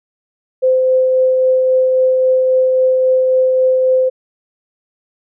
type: tone with tremolo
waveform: sine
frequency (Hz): 516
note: C5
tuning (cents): -24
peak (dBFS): -8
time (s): 0.62-4.1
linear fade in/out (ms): 20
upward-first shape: triangle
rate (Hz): 3.7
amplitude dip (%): 25
effects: none

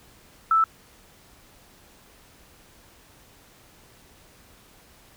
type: tone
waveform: sine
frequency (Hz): 1318.5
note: E6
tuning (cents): 0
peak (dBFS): -16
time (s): 0.51-0.64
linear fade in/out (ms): 2
effects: pink hiss -54 dBFS RMS until 5.16 s

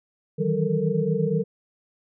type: tone cluster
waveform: sine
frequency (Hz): 155.6 / 163.8 / 191.8 / 441.5 / 465.9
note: D#3 / E3 / G3 / A4 / A#4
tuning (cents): 0 / -11 / -37 / +6 / -1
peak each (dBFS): -27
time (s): 0.38-1.44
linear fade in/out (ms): 20
effects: none

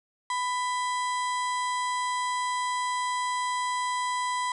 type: harmonic tone with a mistuned harmonic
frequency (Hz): 995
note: B5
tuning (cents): +13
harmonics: 1 / 2 / 3 / 4 / 5 / 6 / 7 / 8 / 9 / 10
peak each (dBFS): -27 / -35 / -42 / -42 / -47 / -50 / -49 / -42 / -53 / -50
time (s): 0.3-4.52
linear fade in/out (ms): 2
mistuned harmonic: 3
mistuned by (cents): +130
effects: none

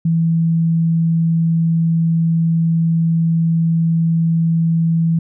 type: tone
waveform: sine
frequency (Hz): 164.81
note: E3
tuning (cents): 0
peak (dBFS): -12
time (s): 0.05-5.19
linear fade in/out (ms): 5
effects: none

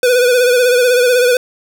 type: tone with vibrato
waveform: square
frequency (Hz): 494.5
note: B4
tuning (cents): +2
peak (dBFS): -9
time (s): 0.03-1.37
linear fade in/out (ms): 2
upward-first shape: sine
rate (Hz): 16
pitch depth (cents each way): 51
effects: none

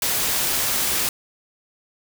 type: noise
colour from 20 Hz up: white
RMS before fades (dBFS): -22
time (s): 0.02-1.09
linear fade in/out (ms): 2
effects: none

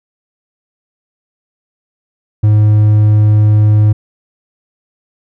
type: tone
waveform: triangle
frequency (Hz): 106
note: G#2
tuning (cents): +36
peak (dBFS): -3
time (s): 2.43-3.93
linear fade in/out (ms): 10
effects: none

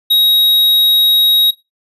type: tone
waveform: square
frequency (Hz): 3800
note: A#7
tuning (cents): +33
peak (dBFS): -9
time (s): 0.1-1.51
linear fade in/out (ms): 10
effects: noise-tail reverb RT60 0.2 s tail -17 dB re dry + resampled to 32000 Hz

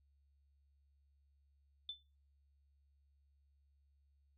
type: tone with exponential decay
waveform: sine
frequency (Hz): 3523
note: A7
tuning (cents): +1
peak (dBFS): -38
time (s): 1.89-2.03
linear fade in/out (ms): 2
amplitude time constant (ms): 29
effects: noise-tail reverb RT60 0.4 s tail -25 dB re dry + added 70 Hz sine -70 dBFS peak until 4.37 s

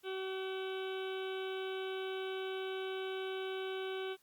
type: harmonic tone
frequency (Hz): 380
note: F#4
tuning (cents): +46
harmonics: 1 / 2 / 3 / 4 / 6 / 7 / 8 / 9 / 10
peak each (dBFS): -38 / -49 / -52 / -48 / -52 / -55 / -50 / -56 / -55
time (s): 0.03-4.17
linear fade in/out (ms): 50
effects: white hiss -71 dBFS RMS until 4.22 s + Opus 48 kbps

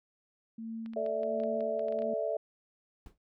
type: tone with tremolo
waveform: sine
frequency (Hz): 225.5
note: A3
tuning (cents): +43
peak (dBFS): -36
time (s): 0.58-2.14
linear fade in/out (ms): 5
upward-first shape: sine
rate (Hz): 1.4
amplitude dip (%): 70
type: clicks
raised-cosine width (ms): 0.3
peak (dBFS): -36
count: 12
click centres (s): 0.861 / 0.935 / 1.063 / 1.233 / 1.401 / 1.436 / 1.607 / 1.794 / 1.884 / 1.924 / 1.989 / 2.021
type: chord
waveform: sine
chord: A suspended fourth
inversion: none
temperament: equal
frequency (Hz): 440 / 587.3 / 659.3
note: A4 / D5 / E5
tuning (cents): 0 / 0 / 0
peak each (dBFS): -36 / -34 / -33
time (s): 0.96-2.37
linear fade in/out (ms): 5
type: noise with exponential decay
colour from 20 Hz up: brown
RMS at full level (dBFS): -44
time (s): 3.06-3.18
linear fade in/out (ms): 2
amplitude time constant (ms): 25
effects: none

